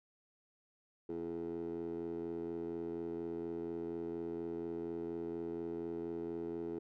15% pulse tone with band-pass filter, 84.2 Hz, E2, 37 cents sharp, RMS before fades -41 dBFS, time 1.09-6.79 s, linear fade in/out 5 ms, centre 390 Hz, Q 6.1, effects none

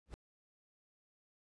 brown noise with exponential growth, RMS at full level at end -42 dBFS, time 0.06-0.14 s, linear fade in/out 0 ms, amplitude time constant 17 ms, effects resampled to 24000 Hz

